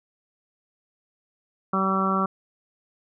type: harmonic tone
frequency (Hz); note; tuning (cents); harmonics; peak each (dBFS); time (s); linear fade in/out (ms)
191.6; G3; -39; 1 / 2 / 3 / 4 / 5 / 6 / 7; -25 / -31 / -33 / -33 / -35 / -25 / -27; 1.73-2.26; 5
effects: none